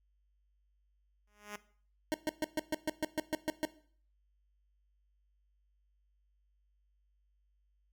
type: tone with exponential growth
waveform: 5% pulse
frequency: 207.7 Hz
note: G#3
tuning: in tune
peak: -28 dBFS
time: 1.27-1.56 s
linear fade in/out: 5 ms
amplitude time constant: 61 ms
type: tone bursts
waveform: 25% pulse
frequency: 310 Hz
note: D#4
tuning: 6 cents flat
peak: -26 dBFS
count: 11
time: 2.12-3.651 s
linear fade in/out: 0 ms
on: 21 ms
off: 130 ms
effects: noise-tail reverb RT60 0.5 s tail -17 dB re dry + added 50 Hz sine -70 dBFS peak until 7.92 s